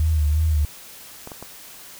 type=tone with vibrato; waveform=sine; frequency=76.8 Hz; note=D#2; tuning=22 cents flat; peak=-16 dBFS; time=0-0.65 s; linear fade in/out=0 ms; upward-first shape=sine; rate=2.8 Hz; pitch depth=70 cents each way
type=clicks; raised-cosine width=1 ms; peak=-21 dBFS; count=3; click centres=1.274 / 1.318 / 1.426 s
effects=white hiss -42 dBFS RMS until 1.99 s